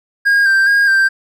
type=tone with vibrato; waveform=triangle; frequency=1600 Hz; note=G6; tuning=35 cents sharp; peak=-7 dBFS; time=0.25-1.09 s; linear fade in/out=20 ms; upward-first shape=square; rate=2.4 Hz; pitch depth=29 cents each way; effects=none